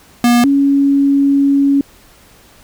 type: tone pair in turn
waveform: square / sine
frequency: 240 / 278.9 Hz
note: B3 / C#4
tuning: -49 / +11 cents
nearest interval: minor third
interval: 260 cents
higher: second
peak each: -8 dBFS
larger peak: neither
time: 0.24-0.44 / 0.44-1.81 s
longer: second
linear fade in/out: 2 ms
effects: pink hiss -45 dBFS RMS until 2.63 s